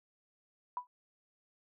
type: tone with exponential decay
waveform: sine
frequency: 987.8 Hz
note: B5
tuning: in tune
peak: -30 dBFS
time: 0.77-0.87 s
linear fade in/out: 1 ms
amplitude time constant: 21 ms
effects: none